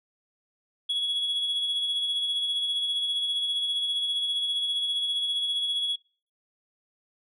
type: tone with tremolo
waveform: sine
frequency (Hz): 3355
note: G#7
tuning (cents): +17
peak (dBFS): -21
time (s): 0.89-5.96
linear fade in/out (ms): 10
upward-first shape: sine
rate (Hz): 15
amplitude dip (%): 45
effects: noise-tail reverb RT60 0.4 s tail -24 dB re dry + tanh soft clip ceiling -23 dBFS